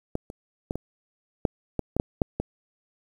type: clicks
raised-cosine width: 2 ms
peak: -13 / -25 / -14 / -17 / -7 / -12 / -13 / -7 / -7 / -13 dBFS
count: 10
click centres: 0.154 / 0.301 / 0.709 / 0.756 / 1.452 / 1.793 / 1.966 / 1.999 / 2.218 / 2.4 s
effects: 8-bit